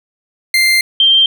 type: tone pair in turn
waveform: 30% pulse / sine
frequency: 2093 / 3157 Hz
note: C7 / G7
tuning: 0 / +12 cents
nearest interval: perfect fifth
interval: 712 cents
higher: second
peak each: -6 dBFS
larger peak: neither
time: 0.54-0.81 / 1-1.26 s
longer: first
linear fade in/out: 2 ms
effects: none